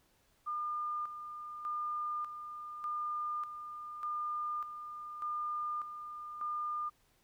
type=tone with tremolo; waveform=sine; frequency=1207 Hz; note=D6; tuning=47 cents sharp; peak=-34 dBFS; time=0.46-6.9 s; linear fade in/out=20 ms; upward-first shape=square; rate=0.84 Hz; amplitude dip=60%; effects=pink hiss -71 dBFS RMS until 7.23 s